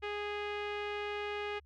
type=tone with low-pass filter; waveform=sawtooth; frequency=413.5 Hz; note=G#4; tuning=8 cents flat; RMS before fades=-38 dBFS; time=0.02-1.6 s; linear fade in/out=20 ms; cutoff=2600 Hz; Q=2.3; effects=added 72 Hz sine -59 dBFS peak until 1.65 s